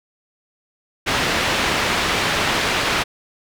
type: low-pass noise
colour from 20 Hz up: white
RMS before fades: -20 dBFS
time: 1.06-3.04 s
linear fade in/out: 20 ms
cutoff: 2900 Hz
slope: 12 dB/octave
effects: none